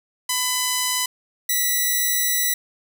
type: tone pair in turn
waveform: 5% pulse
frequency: 1003 / 1962.4 Hz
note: B5 / B6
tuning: +26 / -12 cents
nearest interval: octave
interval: 1162 cents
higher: second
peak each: -8 dBFS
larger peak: neither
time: 0.29-1.06 / 1.49-2.54 s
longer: second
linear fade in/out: 5 ms
effects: none